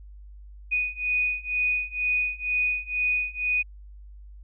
sine beating tone pair, 2480 / 2482.1 Hz, D#7 / D#7, -6 / -5 cents, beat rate 2.1 Hz, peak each -27 / -26 dBFS, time 0.71-3.63 s, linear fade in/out 20 ms, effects added 50 Hz sine -42 dBFS peak until 4.43 s

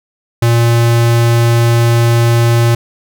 square tone, 117.3 Hz, A#2, 11 cents sharp, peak -8 dBFS, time 0.42-2.75 s, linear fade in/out 5 ms, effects none

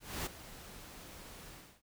pink noise with ADSR envelope, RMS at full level -37 dBFS, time 0-1.82 s, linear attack 260 ms, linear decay 15 ms, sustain -14 dB, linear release 310 ms, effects none

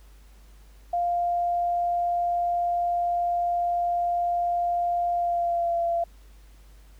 sine tone with pitch glide, 698.5 to 682.9 Hz, F5 to F5, 0 to -39 cents, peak -22 dBFS, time 0.93-6.04 s, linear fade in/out 5 ms, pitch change -39 cents, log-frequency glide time 5.14-5.8 s, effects added 50 Hz sine -48 dBFS peak until 6.99 s + pink hiss -60 dBFS RMS until 6.99 s

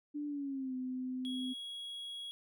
sine tone with pitch glide, 293.7 to 255.7 Hz, D4 to C4, 0 to -40 cents, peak -36 dBFS, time 0.14-1.54 s, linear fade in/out 20 ms, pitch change -240 cents, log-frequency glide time 0.27-0.75 s
triangle tone, 3322 Hz, G#7, in tune, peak -40 dBFS, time 1.25-2.31 s, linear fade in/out 0 ms
effects none

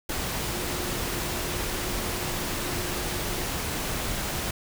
sine tone in noise, 356.4 Hz, F4, 35 cents sharp, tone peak -39 dBFS, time 0.44-3.45 s, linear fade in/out 5 ms, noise pink, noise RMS -30 dBFS, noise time 0.09-4.51 s, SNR -12 dB, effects none

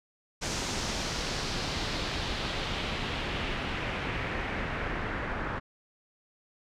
pink noise with low-pass filter sweep, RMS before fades -33 dBFS, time 0.41-5.6 s, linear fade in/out 20 ms, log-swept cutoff 6600 to 1600 Hz, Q 1.7, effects none

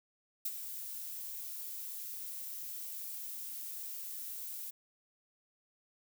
violet noise with ADSR envelope, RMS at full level -34 dBFS, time 0.45-4.71 s, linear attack 7 ms, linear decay 45 ms, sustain -9 dB, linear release 13 ms, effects none

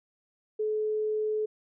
sine tone, 429.3 Hz, A4, 43 cents flat, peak -26 dBFS, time 0.59-1.46 s, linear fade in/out 10 ms, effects none

